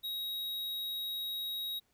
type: tone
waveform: square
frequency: 3804 Hz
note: A#7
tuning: 34 cents sharp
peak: -36 dBFS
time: 0.03-1.8 s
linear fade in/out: 20 ms
effects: pink hiss -74 dBFS RMS until 1.93 s